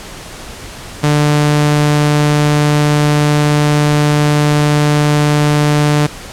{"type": "tone", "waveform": "sawtooth", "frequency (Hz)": 148.3, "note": "D3", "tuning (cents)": 17, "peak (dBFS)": -5, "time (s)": [1.03, 6.07], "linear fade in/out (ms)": 10, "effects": ["pink hiss -30 dBFS RMS until 6.32 s", "low-pass 10000 Hz 12 dB/octave"]}